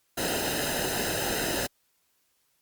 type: noise with comb filter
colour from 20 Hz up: pink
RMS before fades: -29 dBFS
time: 0.17-1.67 s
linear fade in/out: 10 ms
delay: 0.88 ms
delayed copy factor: -0.8
effects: white hiss -71 dBFS RMS until 2.61 s + Opus 48 kbps